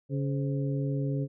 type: harmonic tone with a mistuned harmonic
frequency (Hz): 140.3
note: C#3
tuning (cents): +21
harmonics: 1 / 2 / 3 / 4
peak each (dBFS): -28 / -34 / -38 / -40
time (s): 0.09-1.28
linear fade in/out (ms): 50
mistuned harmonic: 4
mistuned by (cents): -120
effects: none